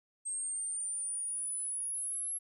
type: exponential sweep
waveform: sine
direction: up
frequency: 8372 to 11175 Hz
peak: -34 dBFS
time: 0.25-2.39 s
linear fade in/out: 20 ms
effects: none